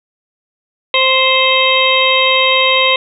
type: harmonic tone with a mistuned harmonic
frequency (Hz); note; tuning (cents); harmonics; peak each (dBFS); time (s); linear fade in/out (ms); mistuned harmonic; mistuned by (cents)
524; C5; +2; 1 / 2 / 4 / 5 / 6 / 7; -16 / -16 / -16 / -16 / -16 / -16; 0.94-2.96; 2; 7; +48
effects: none